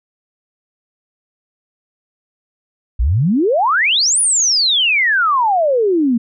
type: exponential two-way sweep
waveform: sine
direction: up then down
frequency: 51.91 to 9956 to 223.2 Hz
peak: -11 dBFS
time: 2.99-6.18 s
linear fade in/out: 10 ms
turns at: 4.2 s
effects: none